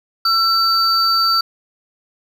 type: tone pair together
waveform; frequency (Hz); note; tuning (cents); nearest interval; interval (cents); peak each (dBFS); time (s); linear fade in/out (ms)
triangle; 1345 / 4602; E6 / D8; +34 / -36; octave + major sixth; 2130; -14; 0.25-1.41; 5
effects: none